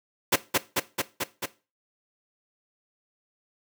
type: noise with echo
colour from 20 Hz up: pink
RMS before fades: -19 dBFS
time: 0.32-0.36 s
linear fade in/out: 10 ms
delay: 220 ms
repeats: 5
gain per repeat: -2 dB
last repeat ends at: 1.46 s
effects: noise-tail reverb RT60 0.3 s tail -17 dB re dry + high-pass 200 Hz 12 dB/octave